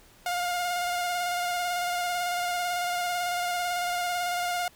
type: tone with vibrato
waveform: sawtooth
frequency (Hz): 709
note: F5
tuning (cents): +26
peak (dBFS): -23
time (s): 0.26-4.68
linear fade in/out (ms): 2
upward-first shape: square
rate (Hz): 18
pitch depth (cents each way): 19
effects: pink hiss -56 dBFS RMS until 4.75 s